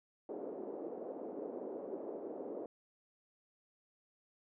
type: band-pass noise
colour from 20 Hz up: white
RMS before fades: -44 dBFS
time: 0.29-2.66 s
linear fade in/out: 2 ms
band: 300 to 510 Hz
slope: 24 dB/octave
effects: none